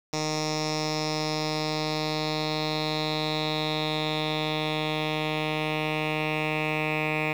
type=tone with low-pass filter sweep; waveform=10% pulse; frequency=154.2 Hz; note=D#3; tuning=15 cents flat; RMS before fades=-28 dBFS; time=0.13-7.33 s; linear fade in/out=2 ms; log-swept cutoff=5800 to 2500 Hz; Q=4.7; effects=8-bit

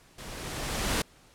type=noise with level ramp; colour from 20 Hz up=pink; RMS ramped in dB=-43 to -26 dBFS; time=0.18-1.02 s; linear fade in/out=5 ms; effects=pink hiss -58 dBFS RMS until 1.34 s + low-pass 11000 Hz 12 dB/octave

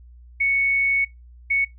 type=tone pair in turn; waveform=sine; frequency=2217 / 2217 Hz; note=C#7 / C#7; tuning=0 / 0 cents; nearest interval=unison; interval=0 cents; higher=neither; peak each=-17 dBFS; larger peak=neither; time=0.4-1.05 / 1.5-1.65 s; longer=first; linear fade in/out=10 ms; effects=noise-tail reverb RT60 0.2 s tail -24 dB re dry + added 60 Hz sine -43 dBFS peak until 1.78 s

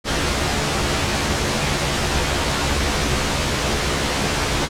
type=noise with comb filter; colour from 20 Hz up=pink; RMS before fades=-20 dBFS; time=0.04-4.69 s; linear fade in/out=50 ms; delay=14 ms; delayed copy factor=+0.8; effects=low-pass 7000 Hz 12 dB/octave

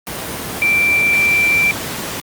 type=tone in noise; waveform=sine; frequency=2349 Hz; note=D7; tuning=in tune; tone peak=-11 dBFS; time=0.62-1.71 s; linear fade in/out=0 ms; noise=pink; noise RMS=-24 dBFS; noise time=0.07-2.2 s; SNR=+10 dB; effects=high-pass 100 Hz 12 dB/octave + Opus 24 kbps

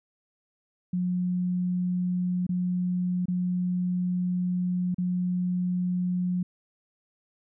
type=tone with dropouts; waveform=sine; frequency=180 Hz; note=F#3; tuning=47 cents flat; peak=-24 dBFS; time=0.93-6.43 s; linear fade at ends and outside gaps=5 ms; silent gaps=2.467-2.491 / 3.257-3.282 / 4.945-4.982 s; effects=none

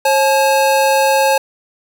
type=tone pair together; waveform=square; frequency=540 / 857.2 Hz; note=C#5 / A5; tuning=-45 / -45 cents; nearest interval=minor sixth; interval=800 cents; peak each=-14 dBFS; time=0.05-1.38 s; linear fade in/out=5 ms; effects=none

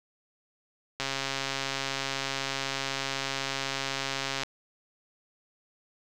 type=click train; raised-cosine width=0.2 ms; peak=-13 dBFS; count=468; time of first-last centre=1-4.434 s; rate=136 Hz; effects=none

